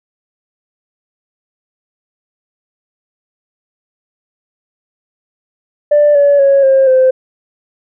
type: tone with pitch steps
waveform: sine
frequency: 589 / 570.6 / 552.7 / 535.5 / 518.7 Hz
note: D5 / C#5 / C#5 / C5 / C5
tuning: +5 / +50 / -5 / +40 / -15 cents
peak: -4 dBFS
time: 5.91-7.11 s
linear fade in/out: 10 ms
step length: 240 ms
effects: tanh soft clip ceiling -2 dBFS